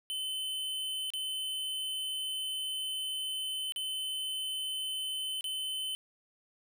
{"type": "tone with dropouts", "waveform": "square", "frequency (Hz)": 3049, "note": "G7", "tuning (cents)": -49, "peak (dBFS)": -34, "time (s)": [0.1, 5.95], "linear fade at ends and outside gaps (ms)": 0, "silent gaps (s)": [[1.103, 1.136], [3.722, 3.761], [5.409, 5.442]], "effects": []}